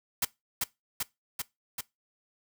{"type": "noise with echo", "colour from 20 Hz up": "white", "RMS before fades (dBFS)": -27, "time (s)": [0.22, 0.25], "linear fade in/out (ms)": 5, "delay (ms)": 390, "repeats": 4, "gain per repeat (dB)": -2, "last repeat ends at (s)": 1.81, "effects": ["noise-tail reverb RT60 0.2 s tail -21 dB re dry"]}